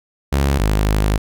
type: tone pair in turn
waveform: sawtooth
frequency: 69.3 / 51.92 Hz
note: C#2 / G#1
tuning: 0 / 0 cents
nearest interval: perfect fourth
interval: 500 cents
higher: first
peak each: -10 dBFS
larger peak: neither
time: 0.32-0.59 / 0.59-1.18 s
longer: second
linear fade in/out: 10 ms
effects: none